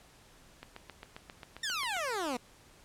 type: click train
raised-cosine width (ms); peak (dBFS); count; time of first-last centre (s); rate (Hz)
0.3; -28; 11; 0.63-1.967; 7.48
type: exponential sweep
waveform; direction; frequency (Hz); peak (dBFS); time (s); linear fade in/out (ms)
15% pulse; down; 1864.7 to 233.1; -26; 1.63-2.37; 5
effects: pink hiss -59 dBFS RMS until 2.84 s + low-pass 11000 Hz 12 dB/octave